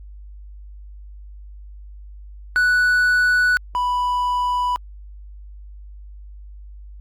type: tone pair in turn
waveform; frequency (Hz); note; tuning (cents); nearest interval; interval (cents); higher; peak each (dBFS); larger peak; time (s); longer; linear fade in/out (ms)
triangle; 1480 / 987.8; F#6 / B5; 0 / 0; perfect fifth; 700; first; -12 / -16; first; 2.56-3.57 / 3.75-4.76; neither; 0
effects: added 50 Hz sine -36 dBFS peak until 7 s + Opus 48 kbps